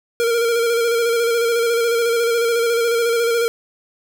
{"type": "tone with vibrato", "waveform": "square", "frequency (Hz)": 466.2, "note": "A#4", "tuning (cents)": 0, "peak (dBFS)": -16, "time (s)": [0.2, 3.48], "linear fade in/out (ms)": 0, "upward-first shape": "square", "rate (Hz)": 14, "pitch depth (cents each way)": 28, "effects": []}